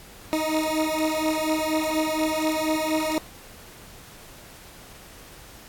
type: beating tone pair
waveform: 20% pulse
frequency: 311.1 / 315.3 Hz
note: D#4 / D#4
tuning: 0 / +23 cents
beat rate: 4.2 Hz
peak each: -20 / -21 dBFS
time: 0.33-3.18 s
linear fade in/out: 0 ms
effects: pink hiss -46 dBFS RMS until 5.68 s + AAC 64 kbps